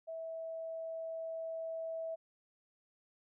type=tone with level ramp; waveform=sine; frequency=652 Hz; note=E5; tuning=19 cents flat; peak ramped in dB=-40 to -37 dBFS; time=0.07-2.16 s; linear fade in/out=20 ms; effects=none